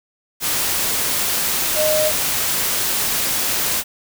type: tone in noise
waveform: sine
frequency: 615 Hz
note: D#5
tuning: 20 cents flat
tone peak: -16 dBFS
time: 1.75-2.12 s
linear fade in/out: 50 ms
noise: white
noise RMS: -20 dBFS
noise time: 0.4-3.84 s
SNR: +1 dB
effects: none